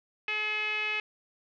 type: tone with low-pass filter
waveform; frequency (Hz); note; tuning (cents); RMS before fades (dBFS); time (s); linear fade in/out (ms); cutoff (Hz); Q
5% pulse; 425.8; G#4; +43; -31; 0.28-1; 2; 2500; 6.4
effects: none